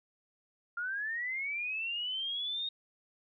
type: linear sweep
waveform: sine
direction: up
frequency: 1388 to 3729 Hz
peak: -33 dBFS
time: 0.77-2.69 s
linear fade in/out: 5 ms
effects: none